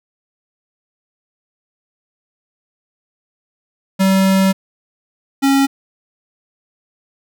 square tone pair in turn, 191.8 / 274 Hz, G3 / C#4, -37 / -20 cents, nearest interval tritone, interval 617 cents, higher second, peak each -11 dBFS, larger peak neither, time 3.99-4.53 / 5.42-5.67 s, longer first, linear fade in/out 20 ms, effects none

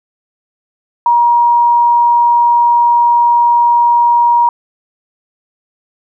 sine tone, 950 Hz, A#5, 33 cents sharp, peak -6 dBFS, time 1.06-4.49 s, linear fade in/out 2 ms, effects none

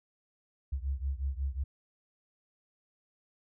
sine beating tone pair, 66 / 71.5 Hz, C2 / D2, +16 / -46 cents, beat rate 5.5 Hz, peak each -33 / -35 dBFS, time 0.72-1.64 s, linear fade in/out 10 ms, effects none

